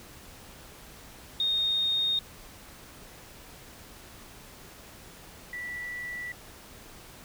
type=tone pair in turn; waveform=sine; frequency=3699 / 1959.5 Hz; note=A#7 / B6; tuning=-14 / -14 cents; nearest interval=major seventh; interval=1100 cents; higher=first; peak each=-24 / -34 dBFS; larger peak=first; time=1.4-2.19 / 5.53-6.32 s; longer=neither; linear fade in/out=2 ms; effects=pink hiss -49 dBFS RMS until 7.24 s